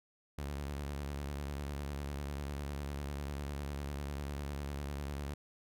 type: tone with vibrato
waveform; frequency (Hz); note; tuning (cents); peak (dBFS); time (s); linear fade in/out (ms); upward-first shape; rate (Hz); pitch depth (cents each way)
sawtooth; 71.1; C#2; +45; -34; 0.38-5.34; 5; triangle; 10; 81
effects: none